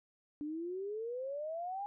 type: exponential sweep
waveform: sine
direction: up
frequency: 290 to 824 Hz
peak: -37 dBFS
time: 0.41-1.86 s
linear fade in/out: 0 ms
effects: none